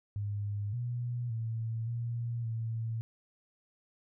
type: tone with pitch steps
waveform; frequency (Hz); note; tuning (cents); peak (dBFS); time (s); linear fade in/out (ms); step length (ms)
sine; 102.6 / 121.1 / 113.2 / 117.8 / 113.4; G#2 / B2 / A2 / A#2 / A#2; -21 / -34 / +50 / +19 / -47; -32; 0.16-3.01; 0; 570
effects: none